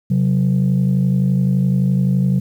sine tone pair together, 133.26 / 185 Hz, C3 / F#3, +32 / 0 cents, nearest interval tritone, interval 568 cents, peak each -14 dBFS, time 0.1-2.4 s, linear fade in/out 10 ms, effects tanh soft clip ceiling -9 dBFS + 8-bit

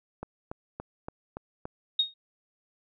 click train, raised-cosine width 1 ms, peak -22 dBFS, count 6, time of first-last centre 0.23-1.655 s, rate 3.51 Hz
sine tone with exponential decay, 3729 Hz, A#7, in tune, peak -18 dBFS, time 1.99-2.14 s, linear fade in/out 5 ms, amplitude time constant 31 ms
effects none

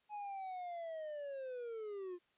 triangle linear sweep, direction down, 845 to 347.1 Hz, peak -40 dBFS, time 0.09-2.19 s, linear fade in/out 50 ms, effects white hiss -75 dBFS RMS until 2.37 s + resampled to 8000 Hz

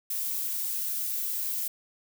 violet noise, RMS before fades -31 dBFS, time 0.1-1.68 s, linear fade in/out 5 ms, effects none

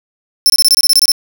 sawtooth tone bursts, 5330 Hz, E8, 18 cents sharp, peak -3 dBFS, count 11, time 0.46-1.118 s, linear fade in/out 0 ms, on 38 ms, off 24 ms, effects none

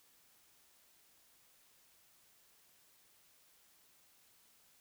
silence, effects white hiss -68 dBFS RMS until 4.8 s

